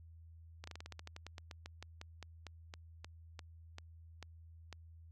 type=slowing click train; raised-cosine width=0.2 ms; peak=-30 dBFS; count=24; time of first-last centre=0.64-4.727 s; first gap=34 ms; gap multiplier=1.13; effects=added 82 Hz sine -54 dBFS peak until 5.11 s